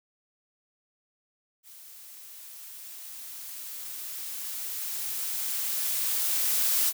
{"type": "noise with level ramp", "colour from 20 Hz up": "blue", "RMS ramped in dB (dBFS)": [-49, -24], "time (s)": [1.63, 6.93], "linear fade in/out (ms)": 50, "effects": []}